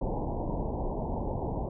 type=low-pass noise; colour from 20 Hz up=pink; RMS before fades=-32 dBFS; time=0.01-1.69 s; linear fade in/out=5 ms; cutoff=970 Hz; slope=96 dB/octave; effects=none